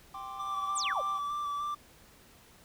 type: chord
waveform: triangle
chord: G suspended fourth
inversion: none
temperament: equal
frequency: 784 / 1046.5 / 1174.7 Hz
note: G5 / C6 / D6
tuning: 0 / 0 / 0 cents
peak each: -42 / -43 / -40 dBFS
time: 0.14-1.19 s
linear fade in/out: 5 ms
type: tone with vibrato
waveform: triangle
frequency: 1167 Hz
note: D6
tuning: 11 cents flat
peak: -30 dBFS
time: 0.39-1.75 s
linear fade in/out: 10 ms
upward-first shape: square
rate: 3.3 Hz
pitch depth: 16 cents each way
type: exponential sweep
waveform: sine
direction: down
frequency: 10140 to 466.2 Hz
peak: -31 dBFS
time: 0.75-1.02 s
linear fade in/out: 20 ms
effects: pink hiss -58 dBFS RMS until 2.64 s